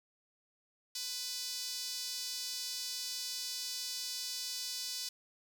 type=tone with high-pass filter; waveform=sawtooth; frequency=498.3 Hz; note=B4; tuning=15 cents sharp; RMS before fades=-40 dBFS; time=0.95-5.09 s; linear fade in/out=5 ms; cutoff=4700 Hz; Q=2.6; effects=none